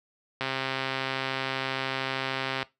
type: click train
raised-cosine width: 0.3 ms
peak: -13 dBFS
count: 296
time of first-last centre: 0.41-2.628 s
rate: 133 Hz
effects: noise-tail reverb RT60 0.2 s tail -19 dB re dry + high-pass 60 Hz 12 dB/octave